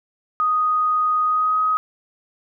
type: tone with pitch glide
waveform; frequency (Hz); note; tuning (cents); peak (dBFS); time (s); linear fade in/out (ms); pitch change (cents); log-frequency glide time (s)
sine; 1244.5 to 1261.1; D#6 to D#6; 0 to +23; -16; 0.4-1.77; 0; +23; 1.25-1.59
effects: none